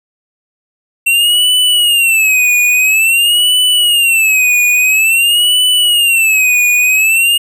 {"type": "tone with vibrato", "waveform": "square", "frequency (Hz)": 2708, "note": "E7", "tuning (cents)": 46, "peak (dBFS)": -8, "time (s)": [1.06, 7.38], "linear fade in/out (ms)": 10, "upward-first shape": "sine", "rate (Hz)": 0.49, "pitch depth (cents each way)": 170, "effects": []}